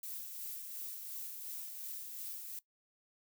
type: noise with tremolo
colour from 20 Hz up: violet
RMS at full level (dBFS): -43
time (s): 0.03-2.59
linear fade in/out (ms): 2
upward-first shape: sine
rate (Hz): 2.8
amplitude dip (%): 35
effects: noise-tail reverb RT60 0.1 s tail -19 dB re dry